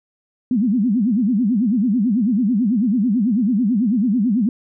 sine tone with vibrato, 224.3 Hz, A3, 34 cents sharp, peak -14 dBFS, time 0.51-4.49 s, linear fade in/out 2 ms, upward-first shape sine, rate 9.1 Hz, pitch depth 270 cents each way, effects none

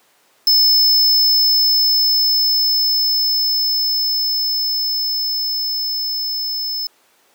square tone with level ramp, 5240 Hz, E8, 11 cents flat, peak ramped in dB -10 to -21 dBFS, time 0.47-6.87 s, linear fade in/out 2 ms, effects pink hiss -55 dBFS RMS until 7.34 s + high-pass 400 Hz 12 dB/octave

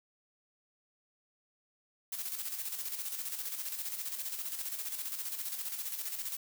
blue noise with tremolo, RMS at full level -37 dBFS, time 2.12-6.37 s, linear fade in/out 5 ms, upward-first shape square, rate 15 Hz, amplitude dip 50%, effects none

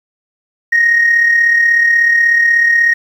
sine tone with amplitude modulation, 1868 Hz, A#6, 3 cents sharp, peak -4 dBFS, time 0.72-2.94 s, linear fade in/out 10 ms, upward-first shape sine, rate 36.4 Hz, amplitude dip 50%, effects tanh soft clip ceiling -3 dBFS + 7-bit

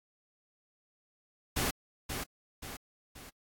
pink noise with echo, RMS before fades -31 dBFS, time 1.56-1.71 s, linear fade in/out 10 ms, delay 530 ms, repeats 3, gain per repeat -6 dB, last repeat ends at 3.3 s, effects AAC 64 kbps

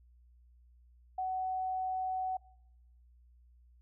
sine tone, 749 Hz, F#5, 21 cents sharp, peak -32 dBFS, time 1.18-2.37 s, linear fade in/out 5 ms, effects noise-tail reverb RT60 0.8 s tail -24 dB re dry + added 60 Hz sine -59 dBFS peak until 3.81 s

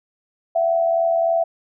sine tone pair together, 668 / 751.4 Hz, E5 / F#5, +23 / +26 cents, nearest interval major second, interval 203 cents, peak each -16 / -24 dBFS, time 0.55-1.44 s, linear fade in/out 10 ms, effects none

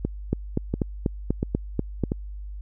two click trains, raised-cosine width 3 ms, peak -11 / -9 dBFS, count 4 / 8, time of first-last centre 0.05-2.119 / 0.33-2.037 s, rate 1.45 / 4.1 Hz, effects added 50 Hz sine -33 dBFS peak until 2.61 s

